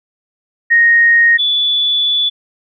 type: tone pair in turn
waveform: sine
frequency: 1864.7 / 3454 Hz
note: A#6 / A7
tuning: 0 / -33 cents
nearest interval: major seventh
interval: 1067 cents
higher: second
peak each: -6 / -11 dBFS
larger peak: first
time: 0.7-1.38 / 1.38-2.3 s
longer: second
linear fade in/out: 20 ms
effects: none